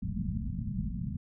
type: low-pass noise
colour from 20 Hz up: white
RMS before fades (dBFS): -34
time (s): 0.02-1.17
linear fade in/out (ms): 10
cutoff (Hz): 230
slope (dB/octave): 96
effects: none